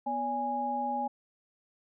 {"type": "tone cluster", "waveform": "sine", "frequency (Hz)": [246.6, 571, 827], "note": ["B3", "D5", "G#5"], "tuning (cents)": [-2, -49, -8], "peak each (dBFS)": [-37, -39, -30], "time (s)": [0.06, 1.08], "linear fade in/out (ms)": 10, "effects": []}